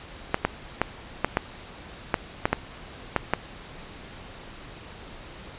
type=clicks; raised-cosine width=0.5 ms; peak=-5 dBFS; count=10; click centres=0.344 / 0.45 / 0.816 / 1.246 / 1.371 / 2.142 / 2.455 / 2.53 / 3.163 / 3.336 s; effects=pink hiss -43 dBFS RMS until 5.58 s + resampled to 8000 Hz